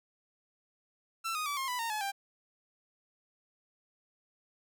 sawtooth tone with pitch steps, 1339 / 1242.1 / 1152.3 / 1068.9 / 991.6 / 919.9 / 853.3 / 791.6 Hz, E6 / D#6 / D6 / C6 / B5 / A#5 / G#5 / G5, +27 / -3 / -33 / +37 / +7 / -23 / +47 / +17 cents, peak -29 dBFS, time 1.24-2.12 s, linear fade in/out 20 ms, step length 110 ms, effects none

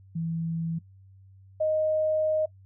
sine tone pair in turn, 164.81 / 622.2 Hz, E3 / D#5, 0 / 0 cents, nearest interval octave + major seventh, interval 2300 cents, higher second, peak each -27 / -22 dBFS, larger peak second, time 0.15-0.79 / 1.6-2.46 s, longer second, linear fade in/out 10 ms, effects noise-tail reverb RT60 0.1 s tail -20 dB re dry + added 96 Hz sine -50 dBFS peak until 2.65 s

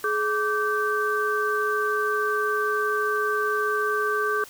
sine tone cluster, 423.1 / 1164 / 1551 Hz, G#4 / D6 / G6, +32 / -16 / -19 cents, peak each -26 dBFS, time 0.04-4.44 s, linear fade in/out 2 ms, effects white hiss -46 dBFS RMS until 4.49 s

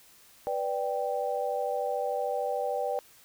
sine chord, G major, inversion first, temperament equal, 493.9 / 587.3 / 784 Hz, B4 / D5 / G5, 0 / 0 / 0 cents, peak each -32 dBFS, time 0.47-2.99 s, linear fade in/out 0 ms, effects white hiss -57 dBFS RMS until 3.24 s

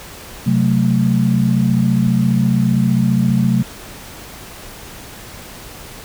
sine chord, F# diminished, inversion second, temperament equal, 130.81 / 185 / 220 Hz, C3 / F#3 / A3, 0 / 0 / 0 cents, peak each -16 dBFS, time 0.46-3.63 s, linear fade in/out 10 ms, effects pink hiss -35 dBFS RMS until 6.04 s

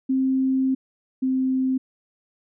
sine tone pair in turn, 263.6 / 260.9 Hz, C4 / C4, +13 / -5 cents, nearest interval unison, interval 18 cents, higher first, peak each -18 / -19 dBFS, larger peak first, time 0.09-0.75 / 1.22-1.78 s, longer first, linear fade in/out 10 ms, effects none

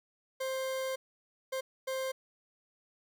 40% pulse tone bursts at uneven times, 526 Hz, C5, 9 cents sharp, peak -32 dBFS, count 3, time 0.4-0.96 / 1.52-1.61 / 1.87-2.12 s, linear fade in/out 10 ms, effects 12-bit

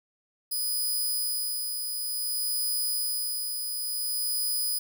5% pulse tone with tremolo, 4981 Hz, D#8, 1 cent sharp, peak -19 dBFS, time 0.51-4.79 s, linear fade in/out 10 ms, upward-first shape sine, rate 0.56 Hz, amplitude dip 40%, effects none

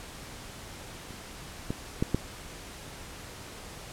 clicks, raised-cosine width 3 ms, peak -28 / -17 / -12 / -11 dBFS, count 4, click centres 1.107 / 1.705 / 2.025 / 2.146 s, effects pink hiss -44 dBFS RMS until 3.92 s + low-pass 11000 Hz 12 dB/octave

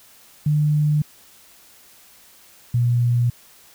sine tone pair in turn, 150 / 120.58 Hz, D3 / B2, +37 / -41 cents, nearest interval major third, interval 378 cents, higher first, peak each -15 dBFS, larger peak neither, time 0.46-1.02 / 2.74-3.3 s, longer neither, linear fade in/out 5 ms, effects white hiss -50 dBFS RMS until 3.74 s

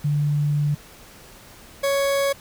sine / 40% pulse tone pair in turn, 146.83 / 555.9 Hz, D3 / C#5, 0 / +5 cents, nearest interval octave + major seventh, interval 2305 cents, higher second, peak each -18 dBFS, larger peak neither, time 0.04-0.75 / 1.83-2.33 s, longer first, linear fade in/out 10 ms, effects pink hiss -46 dBFS RMS until 2.4 s

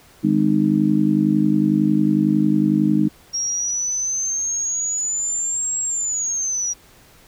harmonic tone, 51 Hz, G#1, 31 cents flat, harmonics 3 / 4 / 5 / 6, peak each -23 / -18 / -23 / -18 dBFS, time 0.23-3.09 s, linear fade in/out 20 ms
sine exponential two-way sweep, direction up then down, 5588 to 7640 to 5730 Hz, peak -20 dBFS, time 3.33-6.74 s, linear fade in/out 20 ms, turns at 5.8 s
effects pink hiss -50 dBFS RMS until 7.27 s

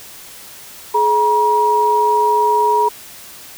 sine tone pair together, 424.8 / 954.2 Hz, G#4 / A#5, +39 / +40 cents, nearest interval octave + major second, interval 1401 cents, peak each -17 / -12 dBFS, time 0.94-2.89 s, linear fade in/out 10 ms, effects white hiss -37 dBFS RMS until 3.57 s

